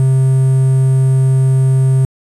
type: tone with quantisation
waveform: triangle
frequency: 132.2 Hz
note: C3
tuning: 18 cents sharp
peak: -6 dBFS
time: 0-2.05 s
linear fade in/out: 0 ms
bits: 6
effects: resampled to 32000 Hz

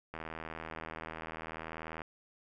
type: click train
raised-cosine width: 0.5 ms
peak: -26 dBFS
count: 152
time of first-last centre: 0.14-2.018 s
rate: 80.4 Hz
effects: none

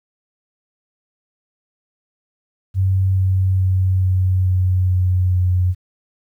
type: tone with pitch steps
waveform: sine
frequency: 95 / 94.29 / 93.58 / 92.88 / 92.19 / 91.5 / 90.81 Hz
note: F#2 / F#2 / F#2 / F#2 / F#2 / F#2 / F#2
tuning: +46 / +33 / +20 / +7 / -6 / -19 / -32 cents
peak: -13 dBFS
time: 2.74-5.75 s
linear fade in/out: 50 ms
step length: 430 ms
effects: 9-bit

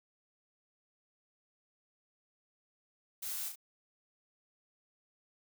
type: noise with echo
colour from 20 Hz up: blue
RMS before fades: -40 dBFS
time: 3.22-3.49 s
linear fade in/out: 10 ms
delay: 34 ms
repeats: 2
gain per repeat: -5 dB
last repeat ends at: 3.558 s
effects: none

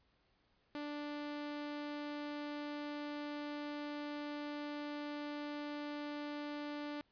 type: tone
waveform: sawtooth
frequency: 293.7 Hz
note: D4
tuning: in tune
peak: -37 dBFS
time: 0.75-7.01 s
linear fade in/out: 0 ms
effects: pink hiss -75 dBFS RMS until 7.11 s + resampled to 11025 Hz

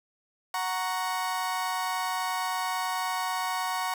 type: chord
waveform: 35% pulse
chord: F# major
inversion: none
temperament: equal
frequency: 740 / 932.3 / 1108.7 Hz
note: F#5 / A#5 / C#6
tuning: 0 / 0 / 0 cents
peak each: -31 dBFS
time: 0.54-3.94 s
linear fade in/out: 2 ms
effects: none

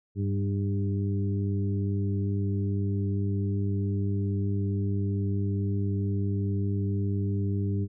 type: harmonic tone with a mistuned harmonic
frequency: 99.9 Hz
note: G2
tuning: 33 cents sharp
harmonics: 1 / 2 / 3 / 4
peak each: -26 / -32 / -36 / -38 dBFS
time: 0.15-7.88 s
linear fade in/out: 50 ms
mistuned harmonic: 2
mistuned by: -20 cents
effects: none

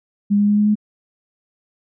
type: tone with pitch steps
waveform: sine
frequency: 203.5 / 205.3 / 207.1 / 208.9 / 210.7 Hz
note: G#3 / G#3 / G#3 / G#3 / G#3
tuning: -35 / -20 / -5 / +10 / +25 cents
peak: -12 dBFS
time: 0.3-0.755 s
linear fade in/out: 20 ms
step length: 91 ms
effects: none

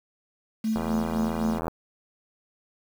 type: tone with tremolo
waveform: sine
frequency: 220 Hz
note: A3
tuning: in tune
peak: -22 dBFS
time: 0.64-1.59 s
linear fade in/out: 5 ms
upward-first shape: sine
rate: 3.9 Hz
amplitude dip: 70%
type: click train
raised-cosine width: 1 ms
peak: -16 dBFS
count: 77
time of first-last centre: 0.76-1.681 s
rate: 82.5 Hz
effects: 7-bit

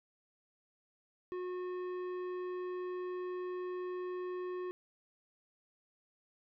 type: tone with tanh clipping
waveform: sine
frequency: 363 Hz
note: F#4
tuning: 33 cents flat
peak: -39 dBFS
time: 1.32-4.71 s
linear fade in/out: 0 ms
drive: 12 dB
effects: none

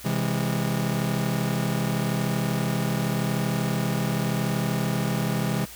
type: chord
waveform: 40% pulse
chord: C augmented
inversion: none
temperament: just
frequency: 130.81 / 163.52 / 204.4 Hz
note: C3 / E3 / G#3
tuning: 0 / -14 / -27 cents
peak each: -27 dBFS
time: 0.04-5.66 s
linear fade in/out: 20 ms
effects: added 60 Hz sine -50 dBFS peak until 5.75 s + white hiss -43 dBFS RMS until 5.75 s

